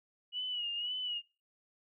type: tone with vibrato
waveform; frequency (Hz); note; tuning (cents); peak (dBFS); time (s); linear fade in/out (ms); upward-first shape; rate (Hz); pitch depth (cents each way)
sine; 2914; F#7; -27; -34; 0.32-1.22; 50; sine; 1.9; 62
effects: noise-tail reverb RT60 0.3 s tail -22 dB re dry